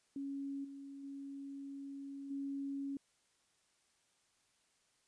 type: tone with level steps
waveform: sine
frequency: 277.2 Hz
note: C#4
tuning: in tune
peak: -39 / -47 / -44 / -38 dBFS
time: 0.16-2.97 s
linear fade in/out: 2 ms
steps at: 0.64 / 1.03 / 2.3 s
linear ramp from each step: 10 ms
effects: white hiss -75 dBFS RMS until 5.07 s + resampled to 22050 Hz